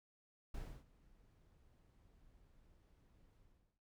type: noise with ADSR envelope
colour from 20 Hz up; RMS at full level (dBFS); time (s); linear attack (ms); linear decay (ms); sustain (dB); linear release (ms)
brown; -45; 0.54-3.8; 6; 290; -23; 390
effects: none